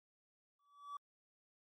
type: tone with exponential growth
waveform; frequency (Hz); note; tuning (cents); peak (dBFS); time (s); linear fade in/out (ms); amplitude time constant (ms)
triangle; 1148; D6; -40; -38; 0.59-0.97; 5; 82
effects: tanh soft clip ceiling -37 dBFS + MP3 64 kbps